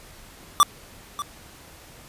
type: tone with echo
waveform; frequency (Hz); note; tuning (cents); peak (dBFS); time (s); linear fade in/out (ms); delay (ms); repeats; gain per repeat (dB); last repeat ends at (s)
square; 1171; D6; -5; -12; 0.6-0.63; 0; 590; 1; -15; 1.22
effects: pink hiss -47 dBFS RMS until 2.08 s + resampled to 32000 Hz